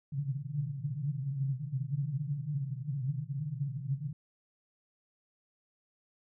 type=band-pass noise; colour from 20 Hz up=pink; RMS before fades=-35 dBFS; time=0.12-4.13 s; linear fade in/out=5 ms; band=130 to 150 Hz; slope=96 dB/octave; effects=none